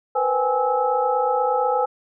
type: tone cluster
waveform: sine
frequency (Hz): 478.5 / 507 / 779 / 835 / 1303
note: A#4 / B4 / G5 / G#5 / E6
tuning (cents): +45 / +45 / -11 / +9 / -20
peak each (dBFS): -29 / -22 / -29 / -21 / -27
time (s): 0.15-1.86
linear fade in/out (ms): 10
effects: none